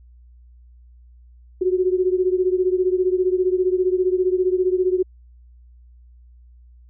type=beating tone pair; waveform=sine; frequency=364.4 / 379.4 Hz; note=F#4 / F#4; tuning=-26 / +43 cents; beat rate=15 Hz; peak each=-18 / -21 dBFS; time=1.61-5.03 s; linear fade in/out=10 ms; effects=added 60 Hz sine -45 dBFS peak until 6.89 s